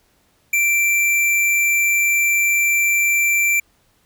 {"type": "tone", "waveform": "square", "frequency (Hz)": 2349, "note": "D7", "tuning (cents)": 0, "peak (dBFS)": -15, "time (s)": [0.53, 3.6], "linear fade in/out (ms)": 5, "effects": ["pink hiss -60 dBFS RMS until 4.05 s"]}